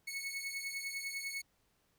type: beating tone pair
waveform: sawtooth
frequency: 2200 / 2210 Hz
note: C#7 / C#7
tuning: -14 / -6 cents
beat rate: 10 Hz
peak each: -38 / -39 dBFS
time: 0.07-1.42 s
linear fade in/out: 10 ms
effects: pink hiss -75 dBFS RMS until 1.98 s